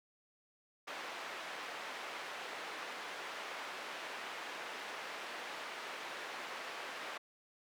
white band-pass noise, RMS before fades -45 dBFS, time 0.87-7.18 s, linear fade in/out 10 ms, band 420 to 2200 Hz, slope 12 dB/octave, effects none

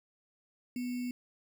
sine tone with sample-and-hold, 246.9 Hz, B3, in tune, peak -33 dBFS, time 0.76-1.11 s, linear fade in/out 2 ms, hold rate 2450 Hz, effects none

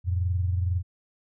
sine tone pair together, 87.99 / 110 Hz, F2 / A2, +13 / 0 cents, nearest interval major third, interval 387 cents, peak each -23 / -32 dBFS, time 0.04-0.83 s, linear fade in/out 50 ms, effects none

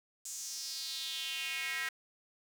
square tone with high-pass filter sweep, 146 Hz, D3, 10 cents flat, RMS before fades -39 dBFS, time 0.25-1.89 s, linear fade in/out 5 ms, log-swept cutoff 7200 to 1800 Hz, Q 3.6, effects 10-bit

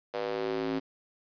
square tone with high-pass filter sweep, 54.3 Hz, A1, 22 cents flat, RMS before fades -32 dBFS, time 0.13-0.8 s, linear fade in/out 20 ms, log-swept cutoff 530 to 280 Hz, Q 3.5, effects resampled to 11025 Hz + 9-bit

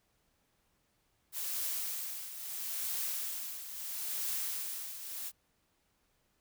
blue noise with tremolo, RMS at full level -35 dBFS, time 1.32-5.32 s, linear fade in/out 50 ms, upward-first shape triangle, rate 0.75 Hz, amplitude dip 70%, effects pink hiss -75 dBFS RMS until 6.4 s

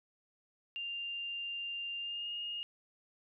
sine tone with pitch glide, 2793 to 2848 Hz, F7 to F7, -1 to +33 cents, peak -37 dBFS, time 0.76-2.63 s, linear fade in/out 0 ms, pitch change +34 cents, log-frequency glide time 1.99-2.3 s, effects none

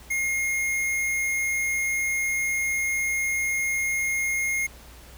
square tone, 2142 Hz, C7, 40 cents sharp, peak -24 dBFS, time 0.1-4.67 s, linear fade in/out 10 ms, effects added 60 Hz sine -47 dBFS peak until 5.17 s + pink hiss -49 dBFS RMS until 5.17 s

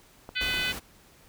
clicks, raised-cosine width 1 ms, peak -26 dBFS, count 3, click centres 0.291 / 0.414 / 0.541 s
harmonic tone, 502 Hz, B4, 28 cents sharp, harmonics 3 / 4 / 5 / 6 / 7 / 8 / 9, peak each -33 / -34 / -32 / -33 / -35 / -40 / -40 dBFS, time 0.35-0.73 s, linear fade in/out 20 ms
pink noise, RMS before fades -37 dBFS, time 0.4-0.8 s, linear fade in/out 20 ms
effects pink hiss -57 dBFS RMS until 1.28 s

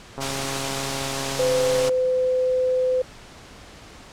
click train, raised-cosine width 1 ms, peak -18 dBFS, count 234, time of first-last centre 0.18-1.893 s, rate 136 Hz
white noise, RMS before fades -26 dBFS, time 0.2-1.9 s, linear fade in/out 20 ms
sine tone, 510 Hz, C5, 44 cents flat, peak -18 dBFS, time 1.39-3.02 s, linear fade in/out 5 ms
effects pink hiss -44 dBFS RMS until 4.12 s + low-pass 7000 Hz 12 dB/octave

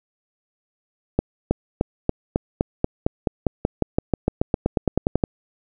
accelerating click train, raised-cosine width 2 ms, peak -4 dBFS, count 24, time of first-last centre 1.19-5.238 s, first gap 320 ms, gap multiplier 0.94, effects none

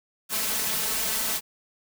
white noise with comb filter, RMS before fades -27 dBFS, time 0.29-1.41 s, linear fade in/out 50 ms, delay 4.6 ms, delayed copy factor +0.85, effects none

